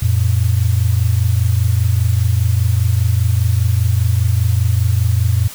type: tone pair together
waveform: sine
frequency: 89 / 114 Hz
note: F2 / A#2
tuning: +33 / -38 cents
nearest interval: major third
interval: 429 cents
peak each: -14 dBFS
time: 0.02-5.48 s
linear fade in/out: 5 ms
effects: white hiss -33 dBFS RMS until 5.54 s